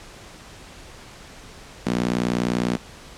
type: tone with high-pass filter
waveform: sawtooth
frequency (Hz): 60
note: B1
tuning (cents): -49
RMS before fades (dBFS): -23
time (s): 1.86-2.77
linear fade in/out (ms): 5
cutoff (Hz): 210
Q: 2.2
effects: pink hiss -43 dBFS RMS until 3.17 s + low-pass 8000 Hz 12 dB/octave